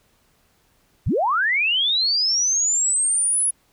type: linear sweep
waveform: sine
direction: up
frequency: 41.59 to 10490 Hz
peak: -17 dBFS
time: 1.06-3.51 s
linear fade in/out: 10 ms
effects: pink hiss -62 dBFS RMS until 3.72 s